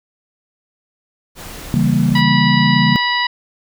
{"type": "noise", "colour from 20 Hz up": "pink", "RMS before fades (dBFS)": -32, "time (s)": [1.35, 2.23], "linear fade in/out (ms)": 50}
{"type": "chord", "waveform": "sine", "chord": "C# diminished seventh", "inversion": "none", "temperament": "equal", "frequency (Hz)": [138.59, 164.81, 196, 233.1], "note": ["C#3", "E3", "G3", "Bb3"], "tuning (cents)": [0, 0, 0, 0], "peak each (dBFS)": -17, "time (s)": [1.74, 2.96], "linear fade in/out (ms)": 0}
{"type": "harmonic tone", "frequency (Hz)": 976, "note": "B5", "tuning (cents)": -21, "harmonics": [1, 2, 3, 4, 5], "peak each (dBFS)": [-19, -18, -23, -23, -26], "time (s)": [2.15, 3.27], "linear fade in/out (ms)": 5}
{"effects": []}